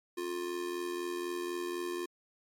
square tone with amplitude modulation, 353 Hz, F4, 19 cents sharp, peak -32 dBFS, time 0.17-2.06 s, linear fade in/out 10 ms, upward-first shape sine, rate 84 Hz, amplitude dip 65%, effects MP3 64 kbps

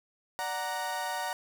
30% pulse chord, D augmented, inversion none, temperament equal, 587.3 / 740 / 932.3 Hz, D5 / F#5 / A#5, 0 / 0 / 0 cents, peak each -38 / -33 / -32 dBFS, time 0.39-1.33 s, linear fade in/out 0 ms, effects none

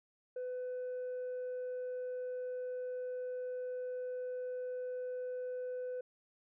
sine tone with tanh clipping, 502 Hz, B4, 28 cents sharp, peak -38 dBFS, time 0.36-6.01 s, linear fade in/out 5 ms, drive 1 dB, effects none

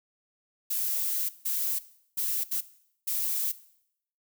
violet noise bursts at uneven times, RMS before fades -29 dBFS, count 5, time 0.7-1.29 / 1.45-1.79 / 2.17-2.44 / 2.51-2.61 / 3.07-3.52 s, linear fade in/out 10 ms, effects noise-tail reverb RT60 0.7 s tail -17 dB re dry

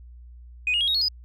sine tone with pitch steps, 2489 / 2859 / 3284 / 3773 / 4334 / 4978 Hz, D#7 / F7 / G#7 / A#7 / C#8 / D#8, 0 / +40 / -20 / +20 / -40 / 0 cents, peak -19 dBFS, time 0.67-1.084 s, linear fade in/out 2 ms, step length 69 ms, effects tanh soft clip ceiling -16 dBFS + added 60 Hz sine -42 dBFS peak until 1.24 s

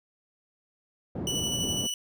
pink band-pass noise, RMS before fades -34 dBFS, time 1.15-1.87 s, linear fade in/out 5 ms, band 110 to 410 Hz, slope 12 dB/octave
25% pulse tone with tremolo, 2960 Hz, F#7, in tune, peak -24 dBFS, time 1.27-1.94 s, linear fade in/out 2 ms, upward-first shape square, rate 12 Hz, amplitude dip 25%
effects none

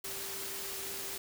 sine tone in noise, 390.9 Hz, G4, 5 cents flat, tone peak -49 dBFS, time 0.04-1.18 s, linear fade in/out 5 ms, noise white, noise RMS -40 dBFS, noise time 0.04-1.18 s, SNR -12 dB, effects none

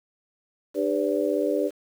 harmonic tone with a mistuned harmonic, 99.8 Hz, G2, 32 cents sharp, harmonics 3 / 4 / 5 / 6, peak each -27 / -27 / -27 / -27 dBFS, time 0.74-1.71 s, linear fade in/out 50 ms, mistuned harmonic 6, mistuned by -69 cents, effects 8-bit

